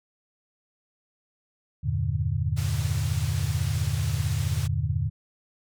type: chord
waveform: sine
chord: E half-diminished seventh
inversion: none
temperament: equal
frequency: 82.41 / 98 / 116.54 / 146.83 Hz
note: E2 / G2 / Bb2 / D3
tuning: 0 / 0 / 0 / 0 cents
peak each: -29 dBFS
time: 1.83-5.1 s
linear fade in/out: 20 ms
type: low-pass noise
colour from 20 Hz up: white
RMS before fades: -40 dBFS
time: 2.56-4.68 s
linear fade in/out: 20 ms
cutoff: 8200 Hz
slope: 12 dB/octave
effects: none